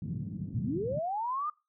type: band-pass noise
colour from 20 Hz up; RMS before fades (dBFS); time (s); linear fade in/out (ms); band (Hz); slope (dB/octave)
pink; -37; 0.02-0.99; 2; 110 to 200; 24
type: linear sweep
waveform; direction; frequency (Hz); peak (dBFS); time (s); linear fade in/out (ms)
sine; up; 77.78 to 1243; -30; 0.54-1.5; 5
effects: noise-tail reverb RT60 0.3 s tail -23 dB re dry